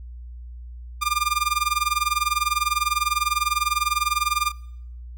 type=tone with tremolo; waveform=sawtooth; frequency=1200 Hz; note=D6; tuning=37 cents sharp; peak=-14 dBFS; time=1.01-4.52 s; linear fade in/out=20 ms; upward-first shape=sine; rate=20 Hz; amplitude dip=90%; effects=noise-tail reverb RT60 0.7 s tail -23 dB re dry + added 60 Hz sine -35 dBFS peak until 5.17 s